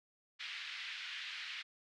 pink band-pass noise, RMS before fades -45 dBFS, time 0.39-1.63 s, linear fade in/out 20 ms, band 1800 to 3900 Hz, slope 24 dB/octave, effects none

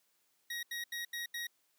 25% pulse tone bursts, 1890 Hz, A#6, 23 cents sharp, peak -34 dBFS, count 5, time 0.5-1.47 s, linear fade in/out 5 ms, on 130 ms, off 80 ms, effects white hiss -75 dBFS RMS until 1.78 s + high-pass 150 Hz 12 dB/octave

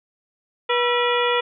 harmonic tone with a mistuned harmonic, 485.2 Hz, B4, 31 cents flat, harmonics 1 / 2 / 3 / 4 / 5 / 6 / 7, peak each -21 / -24 / -26 / -27 / -28 / -29 / -29 dBFS, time 0.69-1.41 s, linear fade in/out 10 ms, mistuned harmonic 3, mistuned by -130 cents, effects none

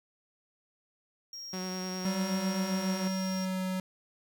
triangle tone, 5590 Hz, F8, 1 cent sharp, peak -39 dBFS, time 1.33-3.45 s, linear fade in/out 2 ms
sawtooth tone with vibrato, 185 Hz, F#3, in tune, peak -31 dBFS, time 1.53-3.08 s, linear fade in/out 5 ms, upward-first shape sine, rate 9.8 Hz, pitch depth 16 cents each way
square tone with pitch glide, 192.6 to 186.58 Hz, G3 to F#3, -30 to +15 cents, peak -31 dBFS, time 2.05-3.8 s, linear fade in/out 2 ms, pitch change -55 cents, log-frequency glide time 2.64-3.64 s
effects 10-bit

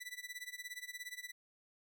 sawtooth tone with tremolo, 1975.5 Hz, B6, in tune, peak -38 dBFS, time 0-1.32 s, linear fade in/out 20 ms, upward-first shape sine, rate 17 Hz, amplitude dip 90%, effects none

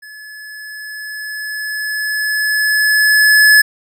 square tone with level ramp, 1713 Hz, A6, 47 cents flat, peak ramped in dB -34 to -5 dBFS, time 0.02-3.62 s, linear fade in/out 10 ms, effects none

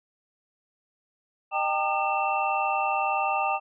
sine tone cluster, 611 / 787 / 908 / 1211 / 2681 Hz, D#5 / G5 / A#5 / D#6 / E7, -32 / +7 / -46 / -47 / +29 cents, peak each -34 / -26 / -31 / -30 / -31 dBFS, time 1.51-3.6 s, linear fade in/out 50 ms, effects none

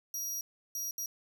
sawtooth tone bursts at uneven times, 5740 Hz, F8, 47 cents sharp, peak -32 dBFS, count 3, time 0.14-0.41 / 0.75-0.91 / 0.98-1.06 s, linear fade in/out 2 ms, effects none

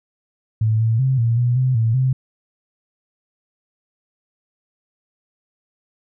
sine tone with pitch steps, 109.9 / 112.8 / 132 / 115.8 / 121.7 / 129 / 113 / 130.3 Hz, A2 / A2 / C3 / A#2 / B2 / C3 / A2 / C3, -2 / +44 / +16 / -11 / -25 / -24 / +47 / -7 cents, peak -14 dBFS, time 0.61-2.13 s, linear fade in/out 5 ms, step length 190 ms, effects none

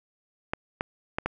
clicks, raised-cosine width 0.5 ms, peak -12 dBFS, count 4, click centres 0.535 / 0.809 / 1.185 / 1.26 s, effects none

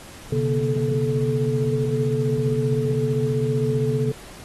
sine tone cluster, 128.9 / 144.3 / 238.3 / 433.5 Hz, C3 / D3 / A#3 / A4, -26 / -30 / +38 / -26 cents, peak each -23 / -26 / -28 / -23 dBFS, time 0.32-4.12 s, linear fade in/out 5 ms, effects pink hiss -43 dBFS RMS until 4.44 s + AAC 32 kbps

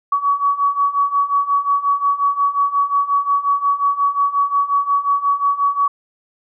sine beating tone pair, 1128 / 1133.6 Hz, C#6 / C#6, +30 / +38 cents, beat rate 5.6 Hz, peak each -19 / -16 dBFS, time 0.12-5.88 s, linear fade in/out 5 ms, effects none

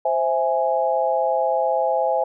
sine chord, C augmented, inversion none, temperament equal, 523.3 / 659.3 / 830.6 Hz, C5 / E5 / G#5, 0 / 0 / 0 cents, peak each -22 dBFS, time 0.05-2.24 s, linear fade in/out 5 ms, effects none

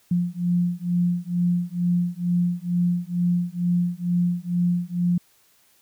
sine beating tone pair, 174.61 / 176.81 Hz, F3 / F3, 0 / +22 cents, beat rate 2.2 Hz, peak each -23 dBFS, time 0.11-5.18 s, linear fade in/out 5 ms, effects white hiss -60 dBFS RMS until 5.81 s

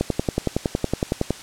click train, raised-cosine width 2 ms, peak -6 dBFS, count 15, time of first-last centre 0.01-1.306 s, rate 10.8 Hz, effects white hiss -39 dBFS RMS until 1.42 s + low-pass 8000 Hz 12 dB/octave

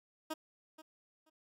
15% pulse tone with echo, 314.1 Hz, D#4, 16 cents sharp, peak -30 dBFS, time 0.3-0.34 s, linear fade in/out 10 ms, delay 480 ms, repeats 2, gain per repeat -15 dB, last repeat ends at 1.3 s, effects AAC 64 kbps

